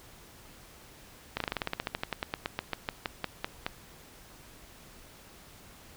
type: slowing click train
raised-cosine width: 0.3 ms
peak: -14 dBFS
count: 24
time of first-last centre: 1.37-3.665 s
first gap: 33 ms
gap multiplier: 1.09
effects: pink hiss -53 dBFS RMS until 5.96 s